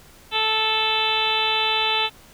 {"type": "harmonic tone", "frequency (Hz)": 438.4, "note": "A4", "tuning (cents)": -6, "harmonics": [1, 2, 3, 4, 5, 6, 7, 8, 9], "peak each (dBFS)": [-31, -25, -30, -34, -33, -25, -27, -25, -29], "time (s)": [0.31, 2.1], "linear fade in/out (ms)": 50, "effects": ["pink hiss -49 dBFS RMS until 2.33 s"]}